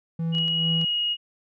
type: tone with tremolo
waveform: triangle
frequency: 164.81 Hz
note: E3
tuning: in tune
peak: -21 dBFS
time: 0.19-0.85 s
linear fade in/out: 5 ms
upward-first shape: sine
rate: 2.3 Hz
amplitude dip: 55%
type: tone with pitch glide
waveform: sine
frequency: 2900 to 2880 Hz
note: F#7 to F#7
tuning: -35 to -47 cents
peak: -22 dBFS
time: 0.32-1.17 s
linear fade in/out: 50 ms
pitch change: -12 cents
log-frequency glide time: 0.69-1.03 s
type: clicks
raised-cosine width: 0.2 ms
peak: -26 dBFS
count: 4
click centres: 0.35 / 0.384 / 0.481 / 0.814 s
effects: none

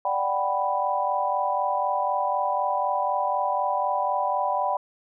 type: chord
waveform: sine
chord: G major seventh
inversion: second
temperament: equal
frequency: 587.3 / 740 / 784 / 987.8 Hz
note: D5 / F#5 / G5 / B5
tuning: 0 / 0 / 0 / 0 cents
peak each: -29 / -29 / -27 / -26 dBFS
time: 0.05-4.77 s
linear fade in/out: 2 ms
effects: none

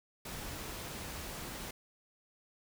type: noise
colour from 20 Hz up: pink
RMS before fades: -43 dBFS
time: 0.25-1.71 s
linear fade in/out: 5 ms
effects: none

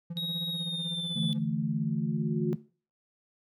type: tone with tremolo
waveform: triangle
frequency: 170 Hz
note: F3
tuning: 46 cents flat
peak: -30 dBFS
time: 0.1-1.39 s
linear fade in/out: 5 ms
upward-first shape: sine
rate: 16 Hz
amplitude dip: 85%
type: tone with pitch glide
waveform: triangle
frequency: 3789 to 3475 Hz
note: A#7 to A7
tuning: +27 to -22 cents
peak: -31 dBFS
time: 0.17-1.33 s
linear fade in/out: 0 ms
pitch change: -149 cents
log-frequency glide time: 0.49-1.19 s
type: chord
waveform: sine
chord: D suspended second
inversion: none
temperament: equal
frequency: 146.83 / 164.81 / 220 Hz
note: D3 / E3 / A3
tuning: 0 / 0 / 0 cents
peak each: -32 / -32 / -32 dBFS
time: 1.15-2.56 s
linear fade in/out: 20 ms
type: tone with exponential growth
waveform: sine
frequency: 360 Hz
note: F#4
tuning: 47 cents flat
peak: -28 dBFS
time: 1.56-2.53 s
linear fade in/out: 0 ms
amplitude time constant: 210 ms
effects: noise-tail reverb RT60 0.4 s tail -19 dB re dry

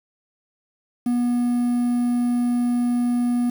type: tone with quantisation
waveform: triangle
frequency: 242.6 Hz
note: B3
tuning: 31 cents flat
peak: -16 dBFS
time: 1.06-3.5 s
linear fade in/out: 5 ms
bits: 7
effects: none

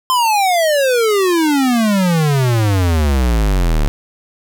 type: exponential sweep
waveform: square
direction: down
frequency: 1046.5 to 35.17 Hz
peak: -12 dBFS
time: 0.1-3.88 s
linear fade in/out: 0 ms
effects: none

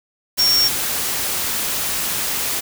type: tone in noise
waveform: sine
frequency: 5520 Hz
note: F8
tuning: 21 cents flat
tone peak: -13 dBFS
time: 0.38-0.69 s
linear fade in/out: 20 ms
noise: white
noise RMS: -22 dBFS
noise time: 0.37-2.61 s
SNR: +6 dB
effects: none

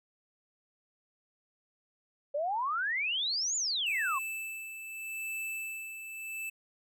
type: exponential two-way sweep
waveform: sine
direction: up then down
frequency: 554.4 to 7160 to 1027 Hz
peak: -29 dBFS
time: 2.34-4.19 s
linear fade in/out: 10 ms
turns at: 3.56 s
type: tone with tremolo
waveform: square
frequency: 2637 Hz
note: E7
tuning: in tune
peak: -35 dBFS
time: 3.86-6.5 s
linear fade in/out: 10 ms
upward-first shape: sine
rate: 0.81 Hz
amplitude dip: 55%
effects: none

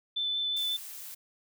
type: tone with vibrato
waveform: sine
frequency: 3520 Hz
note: A7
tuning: in tune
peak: -28 dBFS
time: 0.16-0.77 s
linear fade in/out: 10 ms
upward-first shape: triangle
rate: 5.4 Hz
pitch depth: 12 cents each way
type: noise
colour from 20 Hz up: blue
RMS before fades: -43 dBFS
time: 0.56-1.15 s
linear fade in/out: 10 ms
effects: none

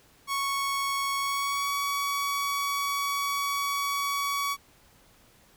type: tone with pitch glide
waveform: sawtooth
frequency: 1108.7 to 1128.7 Hz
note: C#6 to C#6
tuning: 0 to +31 cents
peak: -23 dBFS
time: 0.27-4.57 s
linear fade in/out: 50 ms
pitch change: +31 cents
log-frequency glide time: 1.18-1.71 s
effects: pink hiss -59 dBFS RMS until 5.56 s

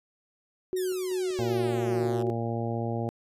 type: tone with tremolo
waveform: sine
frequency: 370 Hz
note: F#4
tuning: in tune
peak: -26 dBFS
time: 0.73-2.3 s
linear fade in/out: 0 ms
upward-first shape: square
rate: 2.6 Hz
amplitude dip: 25%
type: exponential sweep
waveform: 5% pulse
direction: down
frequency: 1916 to 103.83 Hz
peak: -28 dBFS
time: 0.76-2.23 s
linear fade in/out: 10 ms
type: harmonic tone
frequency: 116 Hz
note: A#2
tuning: 8 cents flat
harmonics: 1 / 2 / 3 / 4 / 5 / 6 / 7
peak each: -31 / -34 / -36 / -37 / -38 / -39 / -39 dBFS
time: 1.39-3.09 s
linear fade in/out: 0 ms
effects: resampled to 32000 Hz

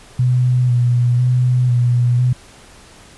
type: tone with vibrato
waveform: sine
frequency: 123.47 Hz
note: B2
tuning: in tune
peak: -11 dBFS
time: 0.19-2.33 s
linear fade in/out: 5 ms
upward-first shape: square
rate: 1 Hz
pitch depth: 24 cents each way
effects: pink hiss -43 dBFS RMS until 3.17 s + resampled to 24000 Hz

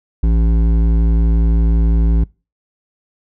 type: tone with hard clipping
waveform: sine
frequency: 55.9 Hz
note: A1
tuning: 28 cents sharp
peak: -12 dBFS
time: 0.23-2.24 s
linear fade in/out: 5 ms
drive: 11 dB
effects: noise-tail reverb RT60 0.3 s tail -24 dB re dry

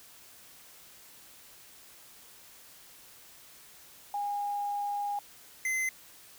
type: tone pair in turn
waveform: sine / square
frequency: 816 / 2056 Hz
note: G#5 / C7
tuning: -31 / -31 cents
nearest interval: octave + major third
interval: 1600 cents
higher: second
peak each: -30 / -29 dBFS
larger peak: second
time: 4.14-5.19 / 5.65-5.89 s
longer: first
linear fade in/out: 2 ms
effects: white hiss -54 dBFS RMS until 6.38 s

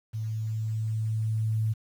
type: tone with level ramp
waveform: sine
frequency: 110 Hz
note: A2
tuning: in tune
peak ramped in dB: -29 to -23 dBFS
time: 0.13-1.74 s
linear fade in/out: 20 ms
effects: 9-bit

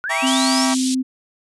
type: linear sweep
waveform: sine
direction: up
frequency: 1406 to 5588 Hz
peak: -22 dBFS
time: 0.04-0.65 s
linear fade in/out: 0 ms
type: chord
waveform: sawtooth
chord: E diminished seventh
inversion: none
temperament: just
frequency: 659.3 / 791.1 / 949.3 / 1139.2 Hz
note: E5 / G5 / Bb5 / Db6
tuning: 0 / +16 / +31 / +47 cents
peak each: -22 dBFS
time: 0.09-0.75 s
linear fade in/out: 20 ms
type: tone with pitch glide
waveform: sine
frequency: 261.6 to 259.3 Hz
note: C4 to C4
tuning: 0 to -15 cents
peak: -17 dBFS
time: 0.22-1.03 s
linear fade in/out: 20 ms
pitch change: -15 cents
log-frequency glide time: 0.45-0.72 s
type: band-pass noise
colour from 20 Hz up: white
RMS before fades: -26 dBFS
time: 0.26-0.95 s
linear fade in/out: 10 ms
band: 3300 to 9300 Hz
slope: 24 dB/octave
effects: resampled to 24000 Hz

